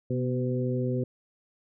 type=harmonic tone with a mistuned harmonic; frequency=126.6 Hz; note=B2; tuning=43 cents sharp; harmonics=1 / 2 / 3 / 4; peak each=-28 / -31 / -33 / -34 dBFS; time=0.1-1.04 s; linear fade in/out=5 ms; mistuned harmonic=2; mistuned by=-36 cents; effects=none